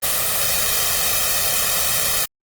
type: noise with comb filter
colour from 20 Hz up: white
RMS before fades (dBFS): -19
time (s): 0.02-2.26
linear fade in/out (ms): 20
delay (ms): 1.6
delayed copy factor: +0.9
effects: Opus 24 kbps